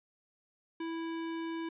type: tone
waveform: square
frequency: 329.2 Hz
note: E4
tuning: 2 cents flat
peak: -36 dBFS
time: 0.8-1.69 s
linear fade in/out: 5 ms
effects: resampled to 8000 Hz